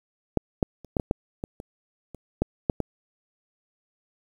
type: clicks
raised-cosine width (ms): 2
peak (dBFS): -7 / -7 / -30 / -10 / -13 / -8 / -17 / -24 / -26 / -8 / -7 / -12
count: 12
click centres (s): 0.373 / 0.628 / 0.847 / 0.968 / 0.998 / 1.111 / 1.439 / 1.601 / 2.147 / 2.42 / 2.698 / 2.803
effects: 8-bit